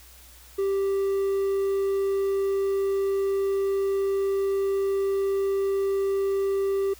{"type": "tone", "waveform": "triangle", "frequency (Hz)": 392, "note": "G4", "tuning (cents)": 0, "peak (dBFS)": -20, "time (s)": [0.58, 6.94], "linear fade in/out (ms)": 10, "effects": ["added 60 Hz sine -51 dBFS peak until 6.99 s", "white hiss -51 dBFS RMS until 6.99 s"]}